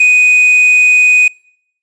triangle tone with quantisation, 2489 Hz, D#7, in tune, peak -3 dBFS, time 0-1.28 s, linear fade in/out 5 ms, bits 5, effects noise-tail reverb RT60 0.7 s tail -26 dB re dry + resampled to 22050 Hz

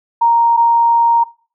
sine tone pair in turn, 932.3 / 932.3 Hz, A#5 / A#5, 0 / 0 cents, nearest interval unison, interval 0 cents, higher neither, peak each -8 dBFS, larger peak neither, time 0.21-0.57 / 0.57-1.24 s, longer second, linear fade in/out 10 ms, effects noise-tail reverb RT60 0.4 s tail -21 dB re dry

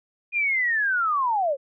sine linear sweep, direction down, 2461 to 516 Hz, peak -20 dBFS, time 0.32-1.57 s, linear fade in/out 50 ms, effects none

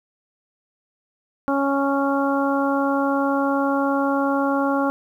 harmonic tone, 277.2 Hz, C#4, in tune, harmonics 1 / 2 / 3 / 4 / 5, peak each -21 / -24 / -26 / -27 / -28 dBFS, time 1.48-4.9 s, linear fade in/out 0 ms, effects 9-bit

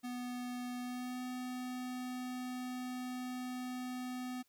square tone with pitch glide, 246.9 to 251.5 Hz, B3 to B3, 0 to +32 cents, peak -40 dBFS, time 0.03-4.43 s, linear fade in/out 20 ms, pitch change +32 cents, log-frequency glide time 0.81-1.22 s, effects white hiss -75 dBFS RMS until 4.48 s

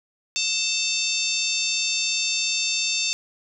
harmonic tone with a mistuned harmonic, 900 Hz, A5, 39 cents sharp, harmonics 3 / 4 / 5 / 6 / 7 / 8, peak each -27 / -28 / -29 / -30 / -30 / -31 dBFS, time 0.36-3.13 s, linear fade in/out 0 ms, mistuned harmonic 3, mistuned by -24 cents, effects none

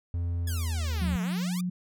triangle tone with pitch glide, 86 to 77.51 Hz, F2 to D#2, -26 to -6 cents, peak -25 dBFS, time 0.14-1.16 s, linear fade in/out 0 ms, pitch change -180 cents, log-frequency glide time 0.41-1.03 s
5% pulse exponential two-way sweep, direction down then up, 1740 to 208.9 to 1249 Hz, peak -26 dBFS, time 0.47-1.61 s, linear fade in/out 5 ms, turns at 1.22 s
sine tone, 180 Hz, F#3, 47 cents flat, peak -27 dBFS, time 1.01-1.7 s, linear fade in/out 10 ms
effects none

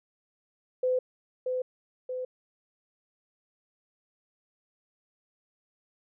sine tone with echo, 508 Hz, B4, 49 cents sharp, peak -23 dBFS, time 0.83-0.99 s, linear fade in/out 5 ms, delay 630 ms, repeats 2, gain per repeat -4 dB, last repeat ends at 2.25 s, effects none

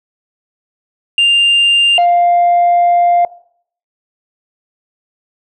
sine tone pair in turn, 2796 / 699 Hz, F7 / F5, +1 / +1 cents, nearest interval 2 octaves, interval 2400 cents, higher first, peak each -5 dBFS, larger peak neither, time 1.18-1.98 / 1.98-3.25 s, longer second, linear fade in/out 2 ms, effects noise-tail reverb RT60 0.6 s tail -21 dB re dry + tanh soft clip ceiling -5 dBFS

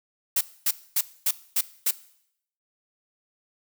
blue noise bursts, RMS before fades -22 dBFS, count 6, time 0.36-1.91 s, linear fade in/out 5 ms, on 50 ms, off 250 ms, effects noise-tail reverb RT60 0.7 s tail -18 dB re dry

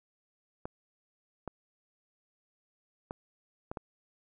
clicks, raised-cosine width 1 ms, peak -23 dBFS, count 5, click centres 0.655 / 1.477 / 3.109 / 3.715 / 3.772 s, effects none

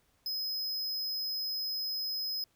square tone, 5080 Hz, D#8, 35 cents sharp, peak -33 dBFS, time 0.26-2.44 s, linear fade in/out 2 ms, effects pink hiss -71 dBFS RMS until 2.55 s

